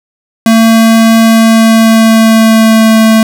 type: tone with pitch glide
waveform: square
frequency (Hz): 225.5 to 221.6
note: A3 to A3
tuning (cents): +43 to +13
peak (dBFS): -3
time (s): 0.46-3.23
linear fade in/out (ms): 2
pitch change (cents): -30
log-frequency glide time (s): 1.29-2.99
effects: none